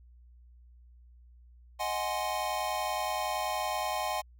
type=chord; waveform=square; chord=Ab dominant seventh; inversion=second; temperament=equal; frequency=622.3 / 740 / 830.6 / 1046.5 Hz; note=Eb5 / Gb5 / Ab5 / C6; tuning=0 / 0 / 0 / 0 cents; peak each=-38 / -36 / -36 / -37 dBFS; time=1.79-4.22 s; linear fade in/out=20 ms; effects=added 60 Hz sine -53 dBFS peak until 4.39 s